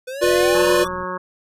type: exponential sweep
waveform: square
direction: up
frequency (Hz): 498 to 1174.7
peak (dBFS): -28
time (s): 0.07-0.88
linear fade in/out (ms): 10
type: chord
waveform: square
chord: B diminished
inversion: second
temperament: equal with one note detuned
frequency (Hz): 356.4 / 493.9 / 587.3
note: F4 / B4 / D5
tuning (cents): +35 / 0 / 0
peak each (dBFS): -18 / -20 / -20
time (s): 0.21-0.85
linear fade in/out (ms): 20
type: click train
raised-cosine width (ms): 5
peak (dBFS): -28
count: 34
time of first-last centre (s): 0.24-1.031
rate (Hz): 41.7
type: harmonic tone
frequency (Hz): 182.8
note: F#3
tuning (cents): -21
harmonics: 1 / 2 / 3 / 5 / 6 / 7 / 8 / 9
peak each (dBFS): -34 / -32 / -31 / -33 / -28 / -35 / -37 / -35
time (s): 0.54-1.18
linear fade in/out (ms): 10
effects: resampled to 32000 Hz